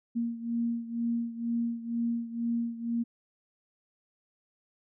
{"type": "beating tone pair", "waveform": "sine", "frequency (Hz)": [233.1, 235.2], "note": ["A#3", "A#3"], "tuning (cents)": [0, 16], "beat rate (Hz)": 2.1, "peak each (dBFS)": [-30, -34], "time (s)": [0.15, 3.04], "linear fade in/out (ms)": 20, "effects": []}